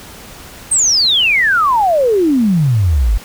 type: exponential sweep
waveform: sine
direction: down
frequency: 8660 to 46.37 Hz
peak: -9 dBFS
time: 0.71-3.18 s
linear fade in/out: 10 ms
effects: pink hiss -35 dBFS RMS until 3.24 s